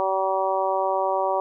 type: harmonic tone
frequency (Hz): 191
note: G3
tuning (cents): -45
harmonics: 2 / 3 / 4 / 5 / 6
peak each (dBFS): -29 / -25 / -26 / -26 / -31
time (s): 0-1.4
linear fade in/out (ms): 0
effects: none